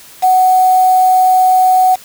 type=tone with quantisation; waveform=sine; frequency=744 Hz; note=F#5; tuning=9 cents sharp; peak=-6 dBFS; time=0.22-1.96 s; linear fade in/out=20 ms; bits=4; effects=white hiss -38 dBFS RMS until 2.04 s